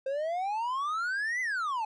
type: exponential two-way sweep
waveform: triangle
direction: up then down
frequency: 523.3 to 2054 to 839 Hz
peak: -27 dBFS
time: 0.06-1.85 s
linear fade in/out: 5 ms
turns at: 1.41 s
effects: resampled to 22050 Hz